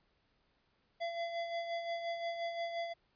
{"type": "tone with tremolo", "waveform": "square", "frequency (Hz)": 679, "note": "F5", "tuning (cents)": -49, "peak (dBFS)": -35, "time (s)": [1, 2.94], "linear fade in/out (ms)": 20, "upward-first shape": "sine", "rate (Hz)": 5.7, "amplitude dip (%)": 50, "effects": ["pink hiss -75 dBFS RMS until 3.15 s", "resampled to 11025 Hz"]}